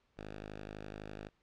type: tone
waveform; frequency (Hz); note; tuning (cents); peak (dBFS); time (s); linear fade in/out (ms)
5% pulse; 51.91; G#1; 0; -33; 0.17-1.29; 10
effects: pink hiss -75 dBFS RMS until 1.42 s + low-pass 4000 Hz 12 dB/octave

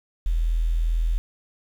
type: tone with quantisation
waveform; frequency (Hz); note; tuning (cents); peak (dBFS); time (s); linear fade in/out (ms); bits
sine; 41.2; E1; 0; -19; 0.26-1.18; 0; 8
effects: none

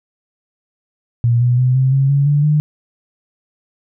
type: tone with pitch steps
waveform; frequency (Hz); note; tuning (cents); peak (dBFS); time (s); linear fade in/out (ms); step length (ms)
sine; 118.6 / 122.71 / 126.97 / 131.37 / 135.92 / 140.63 / 145.51 / 150.55; A#2 / B2 / B2 / C3 / C#3 / C#3 / D3 / D3; +30 / -11 / +48 / +7 / -34 / +25 / -16 / +43; -10; 1.24-2.6; 0; 170
effects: none

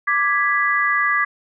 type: chord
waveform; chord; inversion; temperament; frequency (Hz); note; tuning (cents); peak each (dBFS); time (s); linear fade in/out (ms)
sine; G# diminished; second; equal; 1174.7 / 1661.2 / 1975.5; D6 / G#6 / B6; 0 / 0 / 0; -20; 0.07-1.25; 10
effects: none

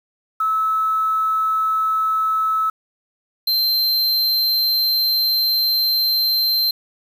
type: tone pair in turn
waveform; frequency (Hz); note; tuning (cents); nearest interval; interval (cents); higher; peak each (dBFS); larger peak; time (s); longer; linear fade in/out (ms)
sine / square; 1300 / 4127; E6 / C8; -24 / -25; octave + minor sixth; 1999; second; -16; neither; 0.4-2.7 / 3.47-6.71; second; 5
effects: 7-bit

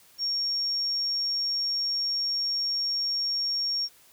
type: tone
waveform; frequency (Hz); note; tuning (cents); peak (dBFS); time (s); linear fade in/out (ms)
sine; 5540; F8; -15; -25; 0.18-3.89; 50
effects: white hiss -57 dBFS RMS until 4.12 s

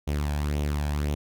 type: tone with flanger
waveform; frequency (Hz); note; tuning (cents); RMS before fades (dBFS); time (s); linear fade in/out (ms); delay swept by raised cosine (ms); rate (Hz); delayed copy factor
sawtooth; 73.42; D2; 0; -27; 0.07-1.15; 10; 0.31 to 1.25; 1.9; +0.55
effects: none

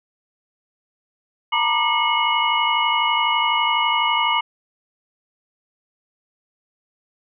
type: tone cluster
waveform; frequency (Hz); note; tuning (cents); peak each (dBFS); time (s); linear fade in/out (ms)
sine; 913 / 965 / 1191 / 2168 / 2929; A#5 / B5 / D6 / C#7 / F#7; -36 / -40 / +24 / -39 / -18; -23; 1.52-4.41; 10
effects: none

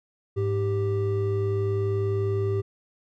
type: tone pair together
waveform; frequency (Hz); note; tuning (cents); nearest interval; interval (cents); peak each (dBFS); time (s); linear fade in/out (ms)
triangle; 103.9 / 392.3; G#2 / G4; +1 / +1; octave + major seventh; 2300; -23 / -24; 0.36-2.62; 20
effects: none

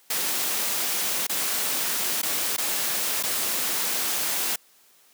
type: noise with dropouts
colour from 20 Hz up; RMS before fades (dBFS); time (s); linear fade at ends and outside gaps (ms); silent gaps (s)
white; -26; 0.1-4.56; 5; 1.269-1.294 / 2.218-2.23 / 2.566-2.58 / 3.228-3.234
effects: white hiss -58 dBFS RMS until 5.13 s + high-pass 200 Hz 12 dB/octave

